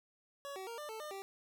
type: tone with pitch steps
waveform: 25% pulse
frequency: 562 / 379.7 / 465.1 / 596 / 440.4 / 604 / 390.4 Hz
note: C#5 / F#4 / A#4 / D5 / A4 / D5 / G4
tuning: +24 / +45 / -4 / +25 / +2 / +48 / -7 cents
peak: -39 dBFS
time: 0.45-1.22 s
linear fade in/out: 0 ms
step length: 110 ms
effects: none